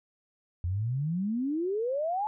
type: exponential sweep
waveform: sine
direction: up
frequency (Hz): 83.8 to 872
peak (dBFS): -27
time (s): 0.64-2.27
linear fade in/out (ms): 0
effects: none